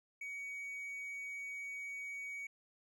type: tone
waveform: triangle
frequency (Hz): 2252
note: C#7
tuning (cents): +27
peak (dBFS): -40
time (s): 0.21-2.47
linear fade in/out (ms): 5
effects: none